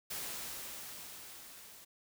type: noise with level ramp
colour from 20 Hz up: white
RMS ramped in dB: -40 to -55 dBFS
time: 0.1-1.85 s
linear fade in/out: 10 ms
effects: none